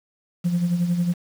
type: tone with tremolo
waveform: sine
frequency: 174.5 Hz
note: F3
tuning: 1 cent flat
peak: -15 dBFS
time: 0.44-1.14 s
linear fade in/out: 20 ms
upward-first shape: sine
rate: 11 Hz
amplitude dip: 60%
effects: tanh soft clip ceiling -15 dBFS + 7-bit